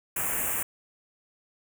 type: band-stop noise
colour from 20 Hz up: white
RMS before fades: -29 dBFS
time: 0.16-0.63 s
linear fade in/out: 5 ms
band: 2700 to 7100 Hz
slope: 48 dB/octave
effects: none